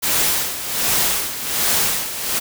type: noise with tremolo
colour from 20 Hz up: white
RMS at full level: -17 dBFS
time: 0.02-2.4 s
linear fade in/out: 20 ms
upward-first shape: sine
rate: 1.3 Hz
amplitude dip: 70%
effects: none